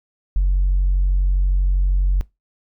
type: tone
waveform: sine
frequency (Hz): 46.25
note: F#1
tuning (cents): 0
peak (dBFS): -12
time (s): 0.36-2.21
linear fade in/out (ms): 0
effects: noise-tail reverb RT60 0.2 s tail -21 dB re dry + tanh soft clip ceiling -11 dBFS